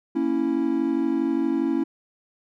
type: chord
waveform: triangle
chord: A# diminished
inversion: none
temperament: equal with one note detuned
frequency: 232.3 / 277.2 / 329.6 Hz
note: A#3 / C#4 / E4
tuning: -6 / 0 / 0 cents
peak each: -27 / -22 / -22 dBFS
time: 0.15-1.84 s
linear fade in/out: 10 ms
effects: none